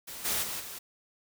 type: noise with level steps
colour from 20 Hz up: white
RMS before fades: -42 / -30 / -36 / -42 dBFS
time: 0.07-0.79 s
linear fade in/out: 10 ms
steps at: 0.24 / 0.42 / 0.59 s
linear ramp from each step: 20 ms
effects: none